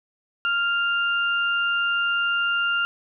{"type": "tone pair together", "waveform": "sine", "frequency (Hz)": [1396.9, 2794], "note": ["F6", "F7"], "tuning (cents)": [0, 0], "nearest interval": "octave", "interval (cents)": 1200, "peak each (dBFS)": [-21, -26], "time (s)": [0.45, 2.85], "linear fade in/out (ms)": 0, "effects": []}